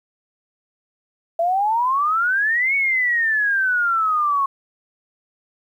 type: exponential two-way sweep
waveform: sine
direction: up then down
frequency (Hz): 660 to 2240 to 1087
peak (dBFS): -16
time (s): 1.39-4.46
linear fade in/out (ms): 5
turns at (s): 2.75
effects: 9-bit